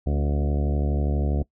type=harmonic tone with a mistuned harmonic; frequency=72.3 Hz; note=D2; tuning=27 cents flat; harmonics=1 / 2 / 3 / 4 / 5 / 6 / 7 / 8 / 9 / 10; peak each=-22 / -28 / -32 / -34 / -36 / -38 / -39 / -40 / -41 / -42 dBFS; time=0.06-1.43 s; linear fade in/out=10 ms; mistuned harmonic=4; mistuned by=-24 cents; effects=noise-tail reverb RT60 0.1 s tail -22 dB re dry